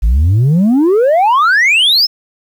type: exponential sweep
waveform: sine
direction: up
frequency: 49.52 to 5370 Hz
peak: -4 dBFS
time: 0.02-2.07 s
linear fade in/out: 20 ms
effects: tanh soft clip ceiling -6 dBFS + 7-bit